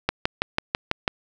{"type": "click train", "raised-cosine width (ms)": 0.3, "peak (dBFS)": -4, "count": 7, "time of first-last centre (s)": [0.09, 1.078], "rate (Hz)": 6.07, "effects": []}